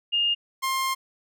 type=tone pair in turn; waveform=sine / sawtooth; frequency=2830 / 1060.1 Hz; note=F7 / C6; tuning=+22 / +22 cents; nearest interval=octave + perfect fourth; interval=1700 cents; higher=first; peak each=-20 dBFS; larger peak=neither; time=0.12-0.35 / 0.62-0.95 s; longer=second; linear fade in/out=20 ms; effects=none